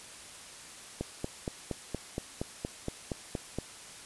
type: click train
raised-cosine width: 2 ms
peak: -19 dBFS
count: 12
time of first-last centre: 1.01-3.586 s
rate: 4.27 Hz
effects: white hiss -48 dBFS RMS until 4.05 s + resampled to 24000 Hz